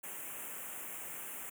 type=band-stop noise; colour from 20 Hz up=white; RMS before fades=-44 dBFS; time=0.03-1.5 s; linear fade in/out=10 ms; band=2900 to 7100 Hz; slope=48 dB/octave; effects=high-pass 150 Hz 12 dB/octave